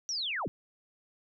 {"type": "linear sweep", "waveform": "sine", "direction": "down", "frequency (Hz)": [5920, 67.5], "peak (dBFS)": -31, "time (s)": [0.09, 0.48], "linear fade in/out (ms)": 0, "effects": []}